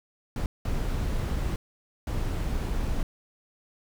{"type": "noise bursts at uneven times", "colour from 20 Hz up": "brown", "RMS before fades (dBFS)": -28, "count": 3, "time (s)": [[0.36, 0.46], [0.65, 1.56], [2.07, 3.03]], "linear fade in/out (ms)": 2, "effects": []}